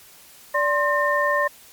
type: tone cluster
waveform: sine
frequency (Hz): 583 / 1055 / 1816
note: D5 / C6 / A#6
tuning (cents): -13 / +14 / -46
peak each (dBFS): -22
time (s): 0.54-1.48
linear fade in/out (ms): 10
effects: white hiss -48 dBFS RMS until 1.72 s + MP3 96 kbps